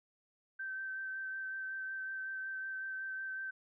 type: tone with vibrato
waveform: sine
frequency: 1550 Hz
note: G6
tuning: 20 cents flat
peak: -38 dBFS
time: 0.59-3.51 s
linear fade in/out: 10 ms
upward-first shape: sine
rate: 5.4 Hz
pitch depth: 15 cents each way
effects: none